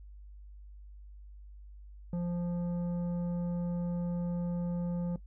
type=tone with tanh clipping; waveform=sine; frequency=174.4 Hz; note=F3; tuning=2 cents flat; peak=-32 dBFS; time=2.13-5.16 s; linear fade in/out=2 ms; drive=9 dB; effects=noise-tail reverb RT60 0.1 s tail -17 dB re dry + added 50 Hz sine -47 dBFS peak until 5.26 s